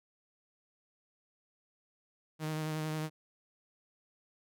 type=tone with vibrato; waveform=sawtooth; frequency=155.56 Hz; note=D#3; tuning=in tune; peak=-30 dBFS; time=2.39-3.1 s; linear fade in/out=50 ms; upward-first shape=sine; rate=11 Hz; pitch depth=18 cents each way; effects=none